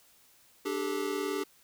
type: chord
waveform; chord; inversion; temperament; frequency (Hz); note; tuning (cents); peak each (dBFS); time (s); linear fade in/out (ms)
square; D suspended fourth; none; equal with one note detuned; 293.7 / 392 / 431.2; D4 / G4 / A4; 0 / 0 / -35; -37 / -34 / -37; 0.65-1.44; 10
effects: white hiss -62 dBFS RMS until 1.63 s